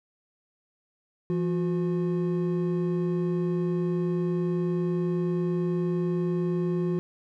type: tone pair together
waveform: triangle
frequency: 169.9 / 360 Hz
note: F3 / F#4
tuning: -47 / -47 cents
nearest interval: octave + minor second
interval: 1300 cents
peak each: -24 / -26 dBFS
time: 1.3-6.99 s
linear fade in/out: 0 ms
effects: none